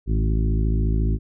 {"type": "harmonic tone with a mistuned harmonic", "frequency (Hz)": 54.3, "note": "A1", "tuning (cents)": -22, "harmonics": [1, 2, 3, 4, 5, 6, 7], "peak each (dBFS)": [-19, -25, -29, -31, -33, -35, -36], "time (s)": [0.06, 1.19], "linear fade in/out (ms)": 50, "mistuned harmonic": 3, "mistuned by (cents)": -36, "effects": []}